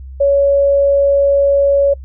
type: tone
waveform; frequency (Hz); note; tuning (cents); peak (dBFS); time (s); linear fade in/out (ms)
sine; 560; C#5; +18; -8; 0.2-1.94; 10
effects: noise-tail reverb RT60 0.1 s tail -25 dB re dry + added 66 Hz sine -28 dBFS peak until 2.04 s